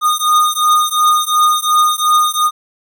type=beating tone pair; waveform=square; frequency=1227 / 1229.8 Hz; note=D#6 / D#6; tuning=-25 / -21 cents; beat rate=2.8 Hz; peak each=-14 dBFS; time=0.01-2.51 s; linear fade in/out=50 ms; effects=none